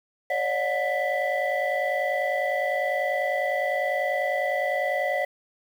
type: tone cluster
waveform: sine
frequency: 554 / 604 / 725 / 1983 Hz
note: C#5 / D5 / F#5 / B6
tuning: -1 / +48 / -35 / +7 cents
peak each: -27 dBFS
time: 0.3-5.25 s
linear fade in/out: 5 ms
effects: tanh soft clip ceiling -18 dBFS + 8-bit